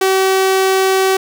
sawtooth tone, 381.5 Hz, G4, 47 cents flat, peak -7 dBFS, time 0.01-1.17 s, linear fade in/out 5 ms, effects none

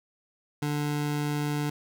25% pulse tone, 147.4 Hz, D3, 7 cents sharp, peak -23 dBFS, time 0.62-1.7 s, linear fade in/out 5 ms, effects none

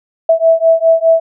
sine beating tone pair, 653 / 657.9 Hz, E5 / E5, -17 / -4 cents, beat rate 4.9 Hz, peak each -10 dBFS, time 0.29-1.2 s, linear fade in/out 5 ms, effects none

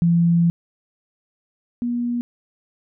sine tone pair in turn, 169.9 / 240.3 Hz, F3 / B3, -47 / -47 cents, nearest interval tritone, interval 600 cents, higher second, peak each -13 / -20 dBFS, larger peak first, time 0.02-0.5 / 1.82-2.21 s, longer first, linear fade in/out 0 ms, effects none

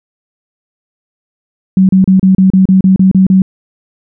sine tone bursts, 189.1 Hz, F#3, 38 cents sharp, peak -3 dBFS, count 11, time 1.77-3.42 s, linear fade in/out 2 ms, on 120 ms, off 33 ms, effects none

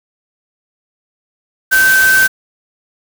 sine tone in noise, 1545 Hz, G6, 26 cents flat, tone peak -7 dBFS, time 1.71-2.28 s, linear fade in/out 20 ms, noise white, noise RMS -18 dBFS, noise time 1.71-2.28 s, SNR +8 dB, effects none

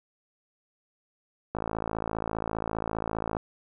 click train, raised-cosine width 1 ms, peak -16 dBFS, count 101, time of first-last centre 1.55-3.368 s, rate 55 Hz, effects none

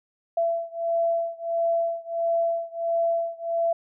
sine beating tone pair, 671 / 672.5 Hz, E5 / E5, +31 / +34 cents, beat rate 1.5 Hz, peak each -25 / -26 dBFS, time 0.37-3.73 s, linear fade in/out 5 ms, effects none

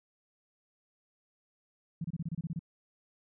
sine tone bursts, 164.81 Hz, E3, in tune, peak -32 dBFS, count 10, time 2.01-2.593 s, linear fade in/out 5 ms, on 34 ms, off 27 ms, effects none

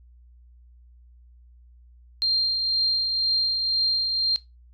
sine tone with tremolo, 4186 Hz, C8, in tune, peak -18 dBFS, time 2.22-4.36 s, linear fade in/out 0 ms, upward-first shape triangle, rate 2 Hz, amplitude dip 40%, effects noise-tail reverb RT60 0.2 s tail -17 dB re dry + added 60 Hz sine -49 dBFS peak until 4.73 s

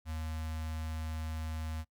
square tone with notch filter, 78.9 Hz, D#2, 25 cents sharp, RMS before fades -38 dBFS, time 0.05-1.85 s, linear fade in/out 50 ms, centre 390 Hz, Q 1.1, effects noise-tail reverb RT60 0.1 s tail -22 dB re dry

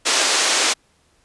white band-pass noise, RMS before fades -18 dBFS, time 0.05-0.74 s, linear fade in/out 20 ms, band 310 to 7500 Hz, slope 24 dB/octave, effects pink hiss -60 dBFS RMS until 1.24 s + resampled to 24000 Hz

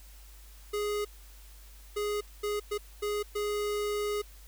square tone bursts at uneven times, 415.3 Hz, G#4, in tune, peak -30 dBFS, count 6, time 0.73-1.05 / 1.96-2.21 / 2.43-2.6 / 2.71-2.78 / 3.02-3.23 / 3.35-4.22 s, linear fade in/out 10 ms, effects added 50 Hz sine -49 dBFS peak until 4.47 s + white hiss -57 dBFS RMS until 4.47 s

